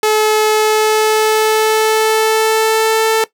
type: tone with pitch glide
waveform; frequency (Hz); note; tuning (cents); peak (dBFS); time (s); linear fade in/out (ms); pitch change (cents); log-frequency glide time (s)
sawtooth; 430.5 to 443.1; A4 to A4; -38 to +12; -6; 0.03-3.24; 2; +50; 0.49-3.06
effects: noise-tail reverb RT60 0.1 s tail -17 dB re dry